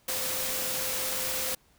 sine tone in noise, 518 Hz, C5, 17 cents flat, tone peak -40 dBFS, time 0.08-1.55 s, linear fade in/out 5 ms, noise white, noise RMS -31 dBFS, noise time 0.08-1.55 s, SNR -12 dB, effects pink hiss -64 dBFS RMS until 1.78 s

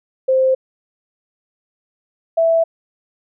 sine tone pair in turn, 523.3 / 659.3 Hz, C5 / E5, 0 / 0 cents, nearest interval major third, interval 400 cents, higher second, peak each -11 dBFS, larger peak neither, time 0.28-0.55 / 2.37-2.64 s, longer neither, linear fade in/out 10 ms, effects none

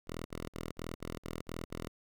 5% pulse tone bursts, 41.2 Hz, E1, in tune, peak -28 dBFS, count 8, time 0.07-1.881 s, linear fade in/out 10 ms, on 180 ms, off 53 ms, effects none

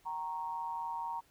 sine tone with amplitude modulation, 932.3 Hz, A#5, in tune, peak -32 dBFS, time 0.05-1.21 s, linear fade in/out 20 ms, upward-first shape sine, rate 164 Hz, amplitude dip 75%, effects pink hiss -67 dBFS RMS until 1.3 s

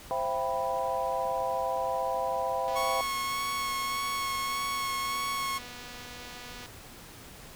sine chord, C major seventh, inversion none, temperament equal with one note detuned, 523.3 / 670.4 / 784 / 987.8 Hz, C5 / E5 / G5 / B5, 0 / +29 / 0 / 0 cents, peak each -33 dBFS, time 0.11-3.01 s, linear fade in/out 0 ms
click train, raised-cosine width 0.2 ms, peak -28 dBFS, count 976, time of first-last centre 2.68-6.66 s, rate 245 Hz
sawtooth tone with vibrato, 1100 Hz, C#6, 14 cents flat, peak -26 dBFS, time 2.75-5.59 s, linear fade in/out 20 ms, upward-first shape sine, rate 1.7 Hz, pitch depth 15 cents each way
effects pink hiss -48 dBFS RMS until 7.55 s

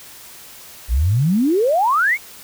sine exponential sweep, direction up, 52.3 to 2306 Hz, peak -13 dBFS, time 0.88-2.18 s, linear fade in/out 50 ms, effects white hiss -40 dBFS RMS until 2.43 s

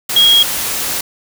sine tone in noise, 3282 Hz, G#7, 21 cents flat, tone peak -6 dBFS, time 0.16-0.43 s, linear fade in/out 5 ms, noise white, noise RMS -19 dBFS, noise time 0.09-1.01 s, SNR +10 dB, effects none

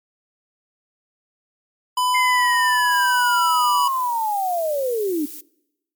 square tone with pitch glide, 1000 to 981.7 Hz, B5 to B5, +21 to -11 cents, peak -18 dBFS, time 1.97-3.88 s, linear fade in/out 5 ms, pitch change -32 cents, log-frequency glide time 2.28-3.21 s
sine linear sweep, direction down, 2108 to 280 Hz, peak -19 dBFS, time 2.14-5.26 s, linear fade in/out 10 ms
violet noise, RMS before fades -35 dBFS, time 2.91-5.41 s, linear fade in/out 5 ms
effects noise-tail reverb RT60 0.9 s tail -24 dB re dry + MP3 96 kbps

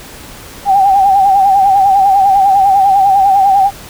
sine tone with vibrato, 784 Hz, G5, in tune, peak -5 dBFS, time 0.65-3.71 s, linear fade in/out 50 ms, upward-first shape sine, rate 10 Hz, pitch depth 60 cents each way, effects pink hiss -32 dBFS RMS until 3.89 s

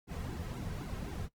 brown noise with flanger, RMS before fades -40 dBFS, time 0.07-1.29 s, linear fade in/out 50 ms, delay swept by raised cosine 1.6 to 3.5 ms, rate 3.9 Hz, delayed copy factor -0.9, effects noise-tail reverb RT60 0.1 s tail -18 dB re dry + Opus 48 kbps

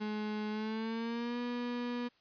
35% pulse tone with pitch glide, 212.3 to 242.5 Hz, G#3 to B3, +38 to -31 cents, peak -33 dBFS, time 0-2.09 s, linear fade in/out 20 ms, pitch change +231 cents, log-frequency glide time 0.5-1.39 s, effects white hiss -69 dBFS RMS until 2.2 s + resampled to 11025 Hz

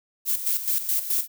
violet noise with tremolo, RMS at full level -23 dBFS, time 0.25-1.28 s, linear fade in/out 50 ms, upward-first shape square, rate 4.7 Hz, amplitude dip 65%, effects none

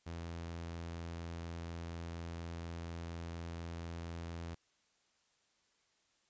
sawtooth tone, 84.2 Hz, E2, 37 cents sharp, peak -38 dBFS, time 0.06-4.55 s, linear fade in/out 10 ms, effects white hiss -75 dBFS RMS until 6.29 s + resampled to 16000 Hz

